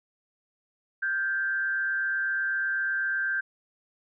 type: tone with frequency modulation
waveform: sine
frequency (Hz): 1568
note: G6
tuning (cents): 0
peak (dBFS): -25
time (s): 1.02-3.41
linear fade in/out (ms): 10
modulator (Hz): 140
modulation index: 0.49
effects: none